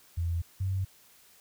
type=tone pair in turn; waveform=sine; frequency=84.7 / 95.07 Hz; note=E2 / F#2; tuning=+48 / +47 cents; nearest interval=major second; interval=199 cents; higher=second; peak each=-27 dBFS; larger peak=neither; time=0.17-0.42 / 0.6-0.85 s; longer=neither; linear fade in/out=10 ms; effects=white hiss -59 dBFS RMS until 1.4 s